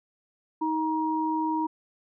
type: tone pair together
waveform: sine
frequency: 315.1 / 947 Hz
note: D#4 / A#5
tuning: +22 / +27 cents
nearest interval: octave + perfect fifth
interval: 1905 cents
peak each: -27 dBFS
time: 0.61-1.67 s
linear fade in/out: 10 ms
effects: none